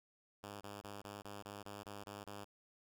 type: tone bursts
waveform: 5% pulse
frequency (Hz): 101.9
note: G#2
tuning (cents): -32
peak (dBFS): -36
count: 10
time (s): 0.43-2.446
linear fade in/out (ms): 10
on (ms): 180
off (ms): 24
effects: none